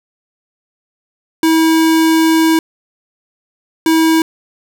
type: tone pair in turn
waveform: square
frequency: 322.6 / 322.6 Hz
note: E4 / E4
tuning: -37 / -37 cents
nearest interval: unison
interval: 0 cents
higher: neither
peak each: -9 dBFS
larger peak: neither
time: 1.43-2.59 / 3.86-4.22 s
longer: first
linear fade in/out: 2 ms
effects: none